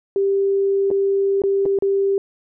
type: tone with dropouts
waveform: sine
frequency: 393.8 Hz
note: G4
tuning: 8 cents sharp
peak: -15 dBFS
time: 0.16-2.18 s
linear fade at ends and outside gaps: 1 ms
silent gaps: 0.904-0.912 / 1.419-1.437 / 1.655-1.66 / 1.788-1.823 s
effects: none